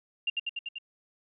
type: tone with echo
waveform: sine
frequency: 2790 Hz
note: F7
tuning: 2 cents flat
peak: -25 dBFS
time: 0.27-0.3 s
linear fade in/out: 5 ms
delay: 97 ms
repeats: 5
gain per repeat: -2 dB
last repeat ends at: 0.785 s
effects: none